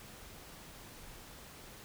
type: silence
effects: pink hiss -52 dBFS RMS until 1.84 s